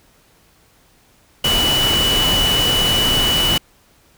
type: tone in noise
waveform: sine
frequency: 2960 Hz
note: F#7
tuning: in tune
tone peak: -15 dBFS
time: 1.44-3.58 s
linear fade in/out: 5 ms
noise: pink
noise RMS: -20 dBFS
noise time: 1.44-3.58 s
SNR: +2 dB
effects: pink hiss -54 dBFS RMS until 4.17 s